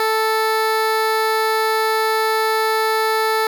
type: tone with notch filter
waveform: 15% pulse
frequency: 440 Hz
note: A4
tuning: in tune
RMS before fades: -18 dBFS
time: 0-3.47 s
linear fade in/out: 2 ms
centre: 7600 Hz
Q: 1.8
effects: none